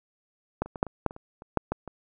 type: clicks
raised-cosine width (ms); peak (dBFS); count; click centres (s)
1; -12 / -27 / -22 / -8 / -24 / -9 / -27 / -29 / -29 / -8 / -13 / -24; 12; 0.62 / 0.66 / 0.758 / 0.829 / 0.867 / 1.063 / 1.109 / 1.164 / 1.421 / 1.573 / 1.72 / 1.877
effects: none